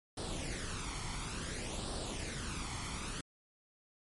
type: noise with flanger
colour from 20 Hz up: pink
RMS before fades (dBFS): -40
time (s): 0.17-3.21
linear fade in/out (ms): 5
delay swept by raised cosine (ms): 0.22 to 0.93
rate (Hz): 0.57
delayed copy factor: +0.6
effects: MP3 48 kbps